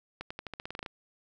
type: accelerating click train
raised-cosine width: 0.3 ms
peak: -22 dBFS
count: 12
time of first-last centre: 0.21-0.862 s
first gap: 95 ms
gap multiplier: 0.9
effects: none